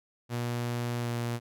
sawtooth tone with pitch glide, 120 to 118.83 Hz, B2 to A#2, -49 to +34 cents, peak -26 dBFS, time 0.29-1.4 s, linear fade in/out 50 ms, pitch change -17 cents, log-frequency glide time 0.99-1.08 s, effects none

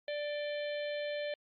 harmonic tone with a mistuned harmonic, 588 Hz, D5, 2 cents sharp, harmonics 1 / 3 / 4 / 5 / 6 / 7, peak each -35 / -45 / -47 / -49 / -51 / -52 dBFS, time 0.08-1.34 s, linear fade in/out 2 ms, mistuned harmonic 5, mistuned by +78 cents, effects Opus 48 kbps

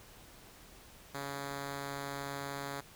5% pulse tone, 140 Hz, C#3, 18 cents sharp, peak -27 dBFS, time 1.14-2.81 s, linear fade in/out 10 ms, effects pink hiss -56 dBFS RMS until 2.95 s

